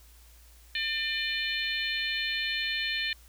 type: harmonic tone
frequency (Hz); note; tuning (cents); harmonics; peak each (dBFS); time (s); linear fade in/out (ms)
599; D5; +34; 3 / 4 / 5 / 6 / 7; -33 / -34 / -35 / -36 / -36; 0.75-3.13; 2
effects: added 58 Hz sine -53 dBFS peak until 3.28 s + white hiss -59 dBFS RMS until 3.28 s